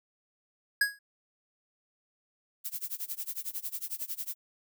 square tone with exponential decay, 1659 Hz, G#6, 2 cents flat, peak -20 dBFS, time 0.81-0.99 s, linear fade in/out 5 ms, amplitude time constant 37 ms
violet noise with tremolo, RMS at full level -34 dBFS, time 2.64-4.35 s, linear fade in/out 20 ms, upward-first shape sine, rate 11 Hz, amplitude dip 95%
effects none

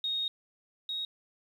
sine tone pair in turn, 3729 / 3770 Hz, A#7 / A#7, 0 / +19 cents, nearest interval unison, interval 19 cents, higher second, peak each -29 / -32 dBFS, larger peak first, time 0.04-0.28 / 0.89-1.05 s, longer first, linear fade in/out 2 ms, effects 10-bit

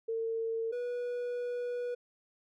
sine / triangle tone pair in turn, 452.8 / 487.3 Hz, A4 / B4, +50 / -23 cents, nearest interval minor second, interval 127 cents, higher second, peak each -31 / -31 dBFS, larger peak neither, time 0.08-0.72 / 0.72-1.95 s, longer second, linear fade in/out 10 ms, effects none

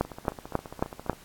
two click trains, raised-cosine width 1 ms, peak -24 / -9 dBFS, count 17 / 5, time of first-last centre 0.05-1.131 / 0.01-1.097 s, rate 14.8 / 3.68 Hz, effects pink hiss -53 dBFS RMS until 1.24 s + AAC 64 kbps

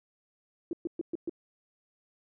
sine tone bursts, 337.9 Hz, E4, 43 cents sharp, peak -29 dBFS, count 5, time 0.71-1.295 s, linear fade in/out 2 ms, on 21 ms, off 120 ms, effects none

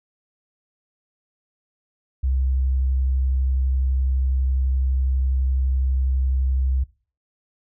sine tone with vibrato, 65.41 Hz, C2, in tune, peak -18 dBFS, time 2.23-6.84 s, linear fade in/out 10 ms, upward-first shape sine, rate 12 Hz, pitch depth 13 cents each way, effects noise-tail reverb RT60 0.4 s tail -20 dB re dry

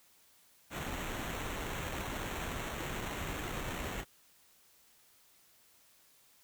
pink noise with sample-and-hold, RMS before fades -39 dBFS, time 0.7-4.05 s, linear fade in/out 50 ms, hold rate 4900 Hz, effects white hiss -65 dBFS RMS until 6.43 s

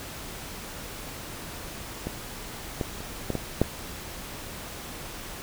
clicks, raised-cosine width 2 ms, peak -17 / -13 / -24 / -13 / -14 / -6 dBFS, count 6, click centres 2.07 / 2.812 / 3.005 / 3.303 / 3.353 / 3.616 s, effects pink hiss -39 dBFS RMS until 5.42 s

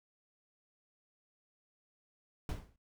brown noise with exponential decay, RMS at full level -33 dBFS, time 2.49-2.76 s, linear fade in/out 2 ms, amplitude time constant 57 ms, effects noise-tail reverb RT60 0.1 s tail -20 dB re dry

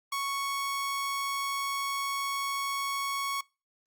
sawtooth tone, 1108.7 Hz, C#6, in tune, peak -26 dBFS, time 0.12-3.41 s, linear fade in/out 5 ms, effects noise-tail reverb RT60 0.3 s tail -24 dB re dry + Opus 48 kbps

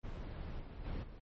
brown noise with level steps, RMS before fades -43 / -47 / -40 / -51 dBFS, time 0.03-1.2 s, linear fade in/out 20 ms, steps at 0.59 / 0.84 / 1.02 s, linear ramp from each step 20 ms, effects low-pass 4000 Hz 12 dB/octave + MP3 32 kbps

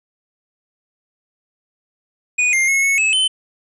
square tone with pitch steps, 2469 / 2112 / 2178 / 2202 / 2593 / 3057 Hz, D#7 / C7 / C#7 / C#7 / E7 / G7, -14 / +16 / -31 / -12 / -29 / -44 cents, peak -14 dBFS, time 2.38-3.28 s, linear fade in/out 10 ms, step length 150 ms, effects resampled to 24000 Hz + 9-bit

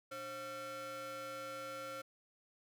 45% pulse ring-modulated tone, 415.3 Hz, G#4, in tune, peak -40 dBFS, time 0.11-2.02 s, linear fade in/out 10 ms, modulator 951 Hz, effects none

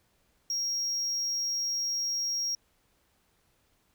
triangle tone, 5600 Hz, F8, 4 cents sharp, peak -27 dBFS, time 0.5-2.55 s, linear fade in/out 2 ms, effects pink hiss -70 dBFS RMS until 3.94 s

